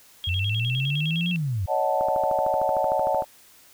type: tone with vibrato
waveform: sine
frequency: 2960 Hz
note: F#7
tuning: in tune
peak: -27 dBFS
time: 0.24-1.36 s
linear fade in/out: 0 ms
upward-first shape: square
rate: 9.8 Hz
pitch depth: 170 cents each way
type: linear two-way sweep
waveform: sine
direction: up then down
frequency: 84.9 to 178.9 to 84.9 Hz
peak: -23 dBFS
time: 0.27-1.66 s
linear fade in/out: 5 ms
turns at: 1.32 s
type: chord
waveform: sine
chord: D# half-diminished seventh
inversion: third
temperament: equal with one note detuned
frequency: 559.8 / 622.3 / 740 / 880 Hz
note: C#5 / D#5 / F#5 / A5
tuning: +17 / 0 / 0 / 0 cents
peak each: -26 dBFS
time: 1.67-3.25 s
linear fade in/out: 50 ms
type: click train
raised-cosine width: 1 ms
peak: -20 dBFS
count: 17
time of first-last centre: 2.01-3.222 s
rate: 13.2 Hz
effects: white hiss -53 dBFS RMS until 3.73 s